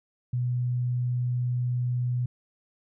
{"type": "tone", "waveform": "sine", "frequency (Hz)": 123.47, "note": "B2", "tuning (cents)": 0, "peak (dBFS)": -24, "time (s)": [0.33, 2.26], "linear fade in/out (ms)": 5, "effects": []}